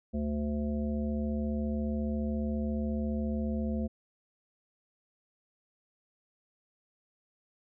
harmonic tone, 73.8 Hz, D2, 9 cents sharp, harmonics 1 / 3 / 5 / 7 / 9, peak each -34 / -31 / -44 / -41 / -45 dBFS, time 0.13-3.88 s, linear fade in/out 20 ms, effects none

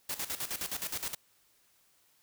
white noise with tremolo, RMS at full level -35 dBFS, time 0.09-1.15 s, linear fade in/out 5 ms, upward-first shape square, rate 9.6 Hz, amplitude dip 75%, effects white hiss -68 dBFS RMS until 2.22 s

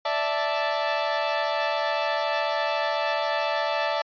sawtooth chord, D suspended second, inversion none, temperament equal with one note detuned, 585.3 / 659.3 / 880 Hz, D5 / E5 / A5, -6 / 0 / 0 cents, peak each -24 dBFS, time 0.05-4.02 s, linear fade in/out 5 ms, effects resampled to 11025 Hz

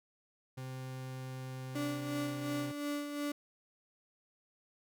40% pulse tone, 130 Hz, C3, 11 cents flat, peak -40 dBFS, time 0.57-2.72 s, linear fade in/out 10 ms
35% pulse tone with tremolo, 290.6 Hz, D4, 18 cents flat, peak -32 dBFS, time 1.75-3.32 s, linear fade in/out 5 ms, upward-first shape sine, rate 2.8 Hz, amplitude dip 50%
effects none

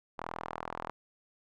sawtooth tone with band-pass filter, 41.2 Hz, E1, in tune, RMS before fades -41 dBFS, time 0.18-0.9 s, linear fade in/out 0 ms, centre 990 Hz, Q 2.1, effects none

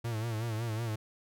45% pulse tone with vibrato, 112.9 Hz, A2, 45 cents sharp, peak -32 dBFS, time 0.04-0.96 s, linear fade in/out 10 ms, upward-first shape sine, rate 5.4 Hz, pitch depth 86 cents each way, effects none

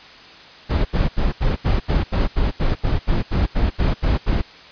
brown noise bursts, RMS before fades -17 dBFS, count 16, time 0.69-4.42 s, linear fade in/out 20 ms, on 160 ms, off 78 ms, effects white hiss -42 dBFS RMS until 4.71 s + resampled to 11025 Hz

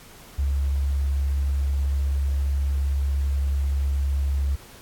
sine tone, 69.3 Hz, C#2, in tune, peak -20 dBFS, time 0.38-4.56 s, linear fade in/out 10 ms, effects pink hiss -47 dBFS RMS until 4.81 s + AAC 64 kbps

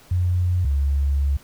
sine tone pair in turn, 89.5 / 69.97 Hz, F2 / C#2, +43 / +17 cents, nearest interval major third, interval 426 cents, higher first, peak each -17 dBFS, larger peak neither, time 0.11-0.65 / 0.65-1.37 s, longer second, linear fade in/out 5 ms, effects pink hiss -50 dBFS RMS until 1.43 s

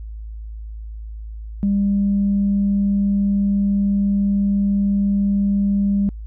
sine tone, 200 Hz, G3, 35 cents sharp, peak -14 dBFS, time 1.63-6.09 s, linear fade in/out 0 ms, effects tanh soft clip ceiling -10 dBFS + added 54 Hz sine -29 dBFS peak until 6.26 s

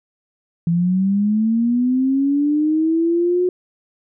sine linear sweep, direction up, 166.1 to 364.8 Hz, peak -14 dBFS, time 0.67-3.49 s, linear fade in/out 2 ms, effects none

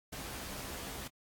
pink noise with comb filter, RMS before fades -43 dBFS, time 0.12-1.08 s, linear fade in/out 10 ms, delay 15 ms, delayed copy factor +0.7, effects AAC 64 kbps

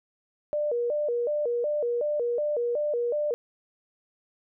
sine tone with vibrato, 533 Hz, C5, 32 cents sharp, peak -24 dBFS, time 0.53-3.34 s, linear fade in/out 0 ms, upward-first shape square, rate 2.7 Hz, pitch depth 190 cents each way, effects none

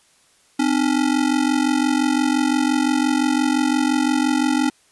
square ring-modulated tone, 280 Hz, C#4, 18 cents sharp, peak -14 dBFS, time 0.59-4.7 s, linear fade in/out 5 ms, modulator 22.9 Hz, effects white hiss -57 dBFS RMS until 4.91 s + resampled to 24000 Hz

